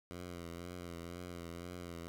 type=tone with vibrato; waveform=10% pulse; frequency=86.8 Hz; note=F2; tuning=10 cents flat; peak=-36 dBFS; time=0.11-2.08 s; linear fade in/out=0 ms; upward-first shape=triangle; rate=2 Hz; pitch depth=57 cents each way; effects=none